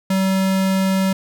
square tone, 191 Hz, G3, 45 cents flat, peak -16 dBFS, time 0.1-1.13 s, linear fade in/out 5 ms, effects none

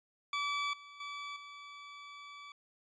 20% pulse tone with level steps, 1151 Hz, D6, 35 cents flat, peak -28 / -46 / -36 / -43 dBFS, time 0.33-2.52 s, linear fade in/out 2 ms, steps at 0.73 / 1 / 1.36 s, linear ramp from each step 5 ms, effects resampled to 16000 Hz

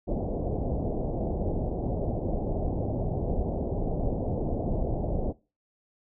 pink low-pass noise, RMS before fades -29 dBFS, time 0.07-5.33 s, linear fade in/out 20 ms, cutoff 730 Hz, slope 48 dB/octave, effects noise-tail reverb RT60 0.3 s tail -21 dB re dry

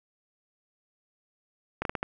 slowing click train, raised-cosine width 0.5 ms, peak -14 dBFS, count 5, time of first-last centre 1.82-2.029 s, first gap 32 ms, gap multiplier 1.34, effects none

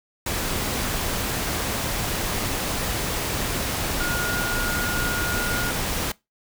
sine tone in noise, 1430 Hz, F6, 41 cents sharp, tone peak -25 dBFS, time 4-5.71 s, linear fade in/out 5 ms, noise pink, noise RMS -26 dBFS, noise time 0.26-6.12 s, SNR -2 dB, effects noise-tail reverb RT60 0.2 s tail -21 dB re dry

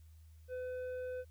triangle tone with tanh clipping, 505 Hz, B4, 39 cents sharp, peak -40 dBFS, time 0.48-1.25 s, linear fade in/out 50 ms, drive 11 dB, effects added 79 Hz sine -55 dBFS peak until 1.3 s + white hiss -74 dBFS RMS until 1.3 s

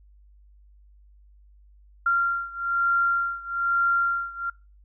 sine beating tone pair, 1383 / 1384.1 Hz, F6 / F6, -17 / -16 cents, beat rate 1.1 Hz, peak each -23 / -25 dBFS, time 2.06-4.5 s, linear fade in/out 5 ms, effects noise-tail reverb RT60 0.3 s tail -25 dB re dry + added 50 Hz sine -51 dBFS peak until 4.84 s

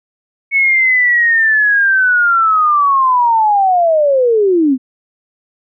sine linear sweep, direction down, 2217 to 246.8 Hz, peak -8 dBFS, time 0.51-4.78 s, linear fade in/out 50 ms, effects none

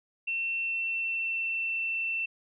sine tone with pitch glide, 2700 to 2684 Hz, E7 to E7, +41 to +31 cents, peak -28 dBFS, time 0.27-2.26 s, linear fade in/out 10 ms, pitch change -10 cents, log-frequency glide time 0.61-1.82 s, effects none

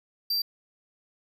square tone, 4699 Hz, D8, in tune, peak -25 dBFS, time 0.3-0.42 s, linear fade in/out 5 ms, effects none

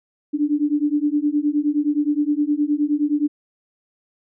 sine beating tone pair, 290 / 299.6 Hz, D4 / D4, -22 / +35 cents, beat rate 9.6 Hz, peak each -20 dBFS, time 0.33-3.28 s, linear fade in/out 20 ms, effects none

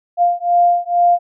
sine beating tone pair, 698.5 / 700.7 Hz, F5 / F5, 0 / +6 cents, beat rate 2.2 Hz, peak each -14 dBFS, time 0.17-1.19 s, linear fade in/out 50 ms, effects none

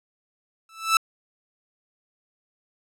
sawtooth tone with exponential growth, 1318.5 Hz, E6, in tune, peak -9 dBFS, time 0.69-0.97 s, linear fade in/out 2 ms, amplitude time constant 59 ms, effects low-pass 12000 Hz 12 dB/octave

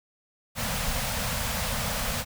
pink band-stop noise, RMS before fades -29 dBFS, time 0.55-2.25 s, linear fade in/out 50 ms, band 250 to 470 Hz, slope 96 dB/octave, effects none

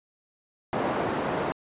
white band-pass noise, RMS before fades -28 dBFS, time 0.73-1.52 s, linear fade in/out 0 ms, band 140 to 790 Hz, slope 12 dB/octave, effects resampled to 8000 Hz

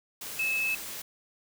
sine tone in noise, 2600 Hz, E7, 24 cents flat, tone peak -26 dBFS, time 0.39-0.75 s, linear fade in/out 5 ms, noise white, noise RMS -39 dBFS, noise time 0.21-1.02 s, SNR +10 dB, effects none

